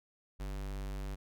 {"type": "tone", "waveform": "square", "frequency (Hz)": 49, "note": "G1", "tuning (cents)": 0, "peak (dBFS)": -38, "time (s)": [0.39, 1.16], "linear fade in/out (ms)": 20, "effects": []}